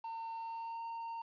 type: tone with pitch glide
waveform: triangle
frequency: 909 to 919 Hz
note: A#5 to A#5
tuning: -44 to -25 cents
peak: -38 dBFS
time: 0.04-1.22 s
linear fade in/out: 5 ms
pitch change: +19 cents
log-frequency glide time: 0.35-0.81 s
effects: resampled to 11025 Hz + 11-bit